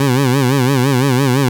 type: tone with vibrato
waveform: 20% pulse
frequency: 131.9 Hz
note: C3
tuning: 14 cents sharp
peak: -6 dBFS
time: 0-1.49 s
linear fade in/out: 2 ms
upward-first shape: sine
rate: 5.9 Hz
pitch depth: 130 cents each way
effects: none